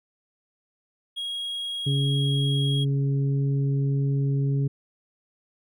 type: tone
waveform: triangle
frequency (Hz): 3290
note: G#7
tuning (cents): -17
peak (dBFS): -27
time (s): 1.16-2.85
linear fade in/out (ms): 20
type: harmonic tone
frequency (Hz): 138.59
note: C#3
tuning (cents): 0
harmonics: 1 / 2 / 3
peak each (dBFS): -21 / -33 / -36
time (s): 1.86-4.68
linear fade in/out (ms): 10
effects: none